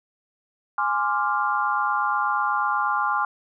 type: chord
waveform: sine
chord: D half-diminished seventh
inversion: second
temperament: equal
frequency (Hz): 830.6 / 1046.5 / 1174.7 / 1396.9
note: Ab5 / C6 / D6 / F6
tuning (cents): 0 / 0 / 0 / 0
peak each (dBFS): -26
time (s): 0.78-3.25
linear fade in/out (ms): 2
effects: none